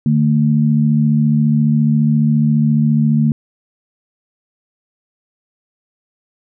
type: tone pair together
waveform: sine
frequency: 149.57 / 224.1 Hz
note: D3 / A3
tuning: +32 / +32 cents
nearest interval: perfect fifth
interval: 700 cents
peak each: -13 dBFS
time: 0.06-3.32 s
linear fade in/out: 2 ms
effects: none